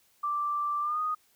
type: tone with pitch glide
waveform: sine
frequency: 1174.7 to 1240.2 Hz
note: D6 to D#6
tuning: 0 to -6 cents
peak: -27 dBFS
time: 0.23-1.15 s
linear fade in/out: 10 ms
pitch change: +94 cents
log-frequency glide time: 0.81-1 s
effects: white hiss -66 dBFS RMS until 1.35 s